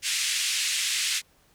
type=band-pass noise; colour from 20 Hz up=pink; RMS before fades=-27 dBFS; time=0.02-1.22 s; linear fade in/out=50 ms; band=2200 to 9400 Hz; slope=24 dB/octave; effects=pink hiss -62 dBFS RMS until 1.54 s